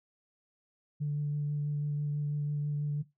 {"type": "tone with vibrato", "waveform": "sine", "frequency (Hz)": 146.83, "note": "D3", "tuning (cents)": 0, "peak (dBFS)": -28, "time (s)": [1, 3.03], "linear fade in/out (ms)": 20, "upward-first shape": "sine", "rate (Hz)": 6.1, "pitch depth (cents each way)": 12, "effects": ["noise-tail reverb RT60 0.2 s tail -17 dB re dry", "tanh soft clip ceiling -25 dBFS"]}